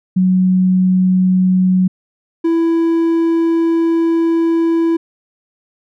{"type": "tone pair in turn", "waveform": ["sine", "triangle"], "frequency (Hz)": [185, 331.4], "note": ["F#3", "E4"], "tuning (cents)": [0, 9], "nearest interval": "minor seventh", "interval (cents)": 1009, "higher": "second", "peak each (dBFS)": -9, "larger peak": "neither", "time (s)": [[0.16, 1.88], [2.44, 4.97]], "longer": "second", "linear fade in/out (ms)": 10, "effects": []}